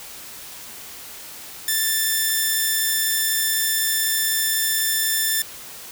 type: tone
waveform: 5% pulse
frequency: 1772 Hz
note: A6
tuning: 12 cents sharp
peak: -8 dBFS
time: 1.68-5.42 s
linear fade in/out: 2 ms
effects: white hiss -38 dBFS RMS until 5.91 s